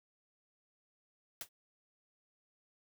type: noise with exponential decay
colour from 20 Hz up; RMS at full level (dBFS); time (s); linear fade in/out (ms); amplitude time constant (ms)
white; -37; 1.41-1.49; 2; 16
effects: none